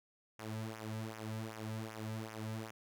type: tone with flanger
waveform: sawtooth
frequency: 110 Hz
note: A2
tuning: in tune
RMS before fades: -43 dBFS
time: 0.39-2.71 s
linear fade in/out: 5 ms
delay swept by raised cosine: 0.23 to 2.83 ms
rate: 2.6 Hz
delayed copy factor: -0.8
effects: none